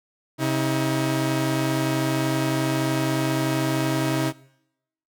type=tone pair together; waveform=sawtooth; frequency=133.83 / 318.3 Hz; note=C3 / D#4; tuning=+39 / +39 cents; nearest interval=octave + minor third; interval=1500 cents; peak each=-20 dBFS; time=0.38-4.33 s; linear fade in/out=50 ms; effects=noise-tail reverb RT60 0.8 s tail -21 dB re dry